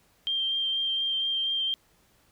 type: tone with vibrato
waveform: sine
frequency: 3170 Hz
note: G7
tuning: 19 cents sharp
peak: -25 dBFS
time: 0.27-1.74 s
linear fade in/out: 0 ms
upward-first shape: triangle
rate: 4.2 Hz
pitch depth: 13 cents each way
effects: pink hiss -64 dBFS RMS until 2.31 s